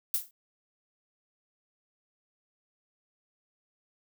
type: noise with exponential decay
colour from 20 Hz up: violet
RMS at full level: -24 dBFS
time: 0.14-0.31 s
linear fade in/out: 2 ms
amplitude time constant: 35 ms
effects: none